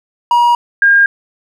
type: tone pair in turn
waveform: triangle / sine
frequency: 956 / 1613.8 Hz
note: A#5 / G6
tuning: +43 / +50 cents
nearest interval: major sixth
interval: 907 cents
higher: second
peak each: -5 dBFS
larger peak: neither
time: 0.31-0.55 / 0.82-1.06 s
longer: neither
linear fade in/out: 2 ms
effects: none